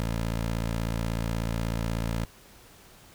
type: tone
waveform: 15% pulse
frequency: 56.4 Hz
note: A1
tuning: 44 cents sharp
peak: -21 dBFS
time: 0-2.25 s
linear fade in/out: 0 ms
effects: pink hiss -53 dBFS RMS until 3.14 s